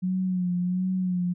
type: tone with vibrato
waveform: sine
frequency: 182 Hz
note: F#3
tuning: 28 cents flat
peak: -23 dBFS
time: 0.02-1.34 s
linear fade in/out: 20 ms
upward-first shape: sine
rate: 1.4 Hz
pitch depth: 44 cents each way
effects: none